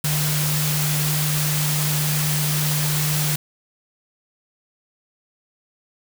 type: tone in noise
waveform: sine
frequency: 150.1 Hz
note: D3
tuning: 38 cents sharp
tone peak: -21 dBFS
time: 0.04-3.36 s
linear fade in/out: 5 ms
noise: white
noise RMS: -24 dBFS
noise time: 0.04-3.36 s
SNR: 0 dB
effects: none